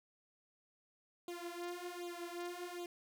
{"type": "tone with flanger", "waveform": "sawtooth", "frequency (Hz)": 350, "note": "F4", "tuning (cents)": 4, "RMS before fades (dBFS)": -45, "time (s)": [1.28, 2.86], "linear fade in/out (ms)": 2, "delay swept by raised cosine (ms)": [0.27, 5.77], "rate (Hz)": 1.3, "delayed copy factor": 1, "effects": []}